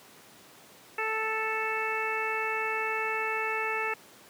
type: harmonic tone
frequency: 440 Hz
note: A4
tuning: in tune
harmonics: 1 / 2 / 3 / 4 / 5 / 6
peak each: -35 / -35 / -35 / -35 / -35 / -35 dBFS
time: 0.98-3.94 s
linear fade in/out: 5 ms
effects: pink hiss -53 dBFS RMS until 4.29 s + high-pass 200 Hz 12 dB/octave